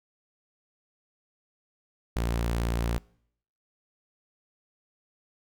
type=tone; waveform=sawtooth; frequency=57.9 Hz; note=A#1; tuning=11 cents flat; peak=-22 dBFS; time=2.16-2.98 s; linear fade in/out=0 ms; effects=noise-tail reverb RT60 0.7 s tail -25 dB re dry